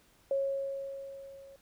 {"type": "tone with level ramp", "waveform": "sine", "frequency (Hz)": 548, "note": "C#5", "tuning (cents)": -20, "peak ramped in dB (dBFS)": [-26, -50], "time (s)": [0.31, 1.56], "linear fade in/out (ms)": 2, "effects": ["pink hiss -65 dBFS RMS until 1.61 s"]}